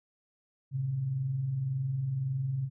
sine tone pair together, 112.3 / 134.12 Hz, A2 / C3, +36 / +43 cents, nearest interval minor third, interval 307 cents, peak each -40 / -29 dBFS, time 0.71-2.7 s, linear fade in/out 50 ms, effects none

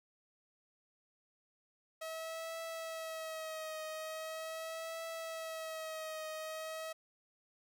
sawtooth tone with vibrato, 641 Hz, E5, 49 cents flat, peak -37 dBFS, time 2.01-6.93 s, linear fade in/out 10 ms, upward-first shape triangle, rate 0.41 Hz, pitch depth 41 cents each way, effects none

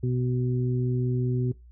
harmonic tone, 124.9 Hz, B2, 20 cents sharp, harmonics 1 / 2 / 3, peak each -24 / -32 / -32 dBFS, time 0.03-1.52 s, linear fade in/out 5 ms, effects noise-tail reverb RT60 0.2 s tail -20 dB re dry + added 60 Hz sine -47 dBFS peak until 1.71 s

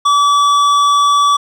sine tone with hard clipping, 1149 Hz, D6, 38 cents flat, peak -10 dBFS, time 0.05-1.37 s, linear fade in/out 10 ms, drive 11 dB, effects none

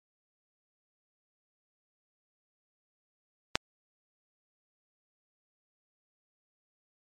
click, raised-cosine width 0.2 ms, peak -5 dBFS, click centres 3.555 s, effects MP3 64 kbps

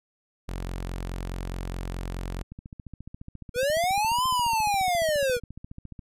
sawtooth tone, 44.75 Hz, F1, 43 cents sharp, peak -27 dBFS, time 0.48-2.43 s, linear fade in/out 10 ms
click train, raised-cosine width 5 ms, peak -28 dBFS, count 51, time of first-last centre 2.52-5.992 s, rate 14.4 Hz
square linear two-way sweep, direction up then down, 465.6 to 1043 to 465.6 Hz, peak -23 dBFS, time 3.54-5.4 s, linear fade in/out 50 ms, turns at 4.26 s
effects resampled to 32000 Hz

